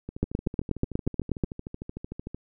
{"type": "two click trains", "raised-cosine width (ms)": 3, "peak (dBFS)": [-22, -11], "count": [31, 11], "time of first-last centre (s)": [[0.09, 2.346], [0.23, 1.438]], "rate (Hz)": [13.3, 8.28], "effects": []}